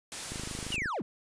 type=noise; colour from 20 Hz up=white; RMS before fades=-38 dBFS; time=0.12-0.76 s; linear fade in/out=0 ms
type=click train; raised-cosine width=3 ms; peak=-26 dBFS; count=15; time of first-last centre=0.32-0.858 s; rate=26 Hz
type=linear sweep; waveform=triangle; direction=down; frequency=3000 to 136.3 Hz; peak=-29 dBFS; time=0.72-1.02 s; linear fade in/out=2 ms
effects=resampled to 22050 Hz